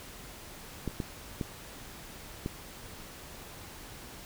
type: clicks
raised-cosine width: 3 ms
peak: -19 dBFS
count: 4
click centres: 0.877 / 1.002 / 1.412 / 2.461 s
effects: pink hiss -47 dBFS RMS until 4.25 s